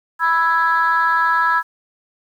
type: chord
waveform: sine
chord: E major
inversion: second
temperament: equal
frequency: 987.8 / 1318.5 / 1661.2 Hz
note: B5 / E6 / G#6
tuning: 0 / 0 / 0 cents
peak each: -17 dBFS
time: 0.19-1.63 s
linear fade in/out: 50 ms
effects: tanh soft clip ceiling -7 dBFS + 8-bit